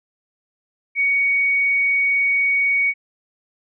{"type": "tone", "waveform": "sine", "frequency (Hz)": 2239, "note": "C#7", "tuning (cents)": 17, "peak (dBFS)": -15, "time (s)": [0.95, 2.94], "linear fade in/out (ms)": 50, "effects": []}